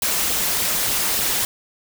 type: noise with flanger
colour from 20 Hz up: white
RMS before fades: -21 dBFS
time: 0.02-1.45 s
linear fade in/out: 2 ms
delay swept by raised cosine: 0.22 to 5.92 ms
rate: 3.4 Hz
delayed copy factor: +0.5
effects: none